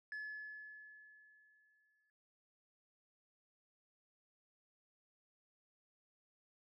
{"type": "tone with exponential decay", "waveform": "sine", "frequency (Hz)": 1714, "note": "A6", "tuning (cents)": -46, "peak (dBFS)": -39, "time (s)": [0.12, 2.1], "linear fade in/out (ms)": 1, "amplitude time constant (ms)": 430, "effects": ["tanh soft clip ceiling -41 dBFS"]}